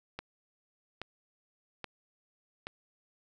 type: click train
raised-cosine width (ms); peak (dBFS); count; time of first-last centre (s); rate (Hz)
0.3; -22; 4; 0.19-2.669; 1.21
effects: none